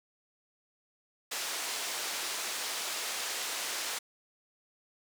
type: band-pass noise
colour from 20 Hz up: white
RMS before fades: -36 dBFS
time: 1.31-3.99 s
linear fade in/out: 10 ms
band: 440 to 7500 Hz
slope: 12 dB/octave
effects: none